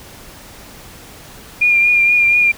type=tone with vibrato; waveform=sine; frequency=2411 Hz; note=D7; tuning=45 cents sharp; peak=-9 dBFS; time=1.61-2.52 s; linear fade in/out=10 ms; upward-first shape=triangle; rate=4.2 Hz; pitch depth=31 cents each way; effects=pink hiss -38 dBFS RMS until 2.57 s